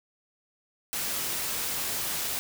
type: noise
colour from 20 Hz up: white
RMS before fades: -31 dBFS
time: 0.93-2.39 s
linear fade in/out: 0 ms
effects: none